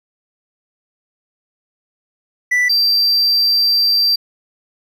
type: tone pair in turn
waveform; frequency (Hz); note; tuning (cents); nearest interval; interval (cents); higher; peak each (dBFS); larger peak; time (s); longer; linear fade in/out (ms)
triangle; 1975.5 / 4699; B6 / D8; 0 / 0; octave + minor third; 1500; second; -10; neither; 2.51-2.69 / 2.69-4.16; second; 10
effects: none